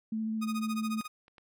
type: tone with vibrato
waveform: sine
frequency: 220 Hz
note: A3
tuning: in tune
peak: -30 dBFS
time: 0.12-1.01 s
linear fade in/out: 5 ms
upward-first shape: triangle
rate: 14 Hz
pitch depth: 18 cents each way
type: tone with tremolo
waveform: sawtooth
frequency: 1241 Hz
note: D#6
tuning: 5 cents flat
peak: -31 dBFS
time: 0.41-1.08 s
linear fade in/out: 20 ms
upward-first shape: sine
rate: 14 Hz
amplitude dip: 95%
type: clicks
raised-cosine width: 0.3 ms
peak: -33 / -41 / -41 / -37 dBFS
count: 4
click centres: 1.012 / 1.055 / 1.281 / 1.382 s
effects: none